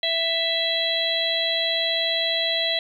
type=harmonic tone; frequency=661 Hz; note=E5; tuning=5 cents sharp; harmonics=1 / 3 / 4 / 5 / 6; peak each=-28 / -29 / -34 / -25 / -25 dBFS; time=0.03-2.79 s; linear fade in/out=2 ms; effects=9-bit